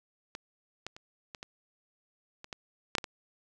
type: clicks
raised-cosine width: 0.2 ms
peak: -22 / -20 / -30 / -24 / -24 / -27 / -21 / -9 / -12 / -21 dBFS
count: 10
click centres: 0.351 / 0.866 / 0.965 / 1.348 / 1.429 / 2.444 / 2.528 / 2.952 / 2.983 / 3.042 s
effects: none